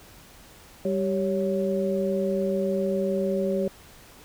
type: tone cluster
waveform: sine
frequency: 195.5 / 389.9 / 557 Hz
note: G3 / G4 / C#5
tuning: -4 / -9 / +8 cents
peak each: -27 dBFS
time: 0.85-3.68 s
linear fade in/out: 2 ms
effects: pink hiss -50 dBFS RMS until 4.24 s